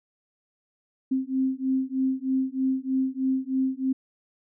sine beating tone pair, 261.6 / 264.8 Hz, C4 / C4, 0 / +21 cents, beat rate 3.2 Hz, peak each -26 dBFS, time 1.11-3.93 s, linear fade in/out 10 ms, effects none

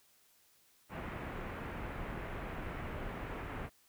pink low-pass noise, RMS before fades -42 dBFS, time 0.89-3.7 s, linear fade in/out 50 ms, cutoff 2300 Hz, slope 24 dB/octave, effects white hiss -68 dBFS RMS until 3.88 s

